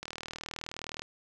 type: click train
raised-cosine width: 0.2 ms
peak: -21 dBFS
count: 40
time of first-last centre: 0.03-1.02 s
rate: 39.4 Hz
effects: none